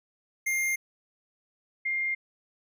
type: tone pair in turn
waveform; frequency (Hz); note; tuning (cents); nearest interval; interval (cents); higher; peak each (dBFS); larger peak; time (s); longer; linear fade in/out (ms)
square / sine; 2114 / 2114; C7 / C7; +17 / +17; unison; 0; neither; -26; neither; 0.46-0.76 / 1.85-2.15; neither; 10
effects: none